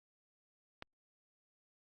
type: click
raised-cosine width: 0.3 ms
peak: -28 dBFS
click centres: 0.824 s
effects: Opus 48 kbps